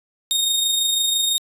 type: tone with amplitude modulation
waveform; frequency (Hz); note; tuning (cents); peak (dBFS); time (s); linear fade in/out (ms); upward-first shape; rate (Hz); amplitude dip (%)
sawtooth; 3704; A#7; -12; -13; 0.31-1.38; 0; sine; 26; 35
effects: resampled to 32000 Hz